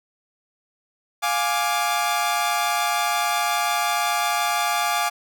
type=chord; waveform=sawtooth; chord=D diminished; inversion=first; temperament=equal with one note detuned; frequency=703.7 / 830.6 / 1174.7 Hz; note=F5 / Ab5 / D6; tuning=+13 / 0 / 0 cents; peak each=-21 dBFS; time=1.22-5.1 s; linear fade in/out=20 ms; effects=none